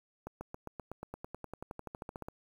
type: accelerating click train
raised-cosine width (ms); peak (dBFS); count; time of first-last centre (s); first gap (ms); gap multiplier
1; -27; 22; 0.27-2.285; 140; 0.96
effects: 9-bit